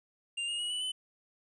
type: tone with pitch steps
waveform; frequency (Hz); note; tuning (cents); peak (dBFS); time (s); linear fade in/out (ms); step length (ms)
square; 2794 / 2849 / 2906 / 2964 / 3022; F7 / F7 / F#7 / F#7 / F#7; 0 / +34 / -32 / +2 / +36; -33; 0.37-0.92; 10; 110
effects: resampled to 22050 Hz + 12-bit